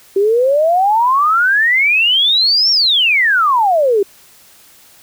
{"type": "exponential two-way sweep", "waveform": "sine", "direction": "up then down", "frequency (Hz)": [382.7, 5588, 382.7], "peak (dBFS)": -9, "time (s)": [0.16, 4.03], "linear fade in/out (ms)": 5, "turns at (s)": 2.71, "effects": ["white hiss -45 dBFS RMS until 5.02 s"]}